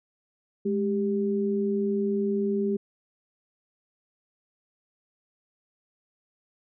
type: tone pair together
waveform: sine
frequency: 208.3 / 395.2 Hz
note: G#3 / G4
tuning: +5 / +14 cents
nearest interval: major seventh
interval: 1109 cents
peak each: -26 dBFS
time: 0.65-2.77 s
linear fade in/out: 10 ms
effects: none